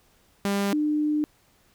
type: tone pair in turn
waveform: sawtooth / sine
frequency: 199.8 / 300.7 Hz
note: G3 / D4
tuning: +33 / +41 cents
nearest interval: perfect fifth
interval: 708 cents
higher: second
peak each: -19 / -21 dBFS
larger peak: first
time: 0.45-0.73 / 0.73-1.24 s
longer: second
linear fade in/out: 0 ms
effects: pink hiss -62 dBFS RMS until 1.74 s